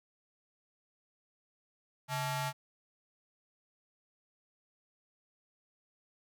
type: ring-modulated tone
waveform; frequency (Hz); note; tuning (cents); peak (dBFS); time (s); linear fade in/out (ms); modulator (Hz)
sawtooth; 505; B4; +39; -26; 2.08-2.53; 50; 366
effects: none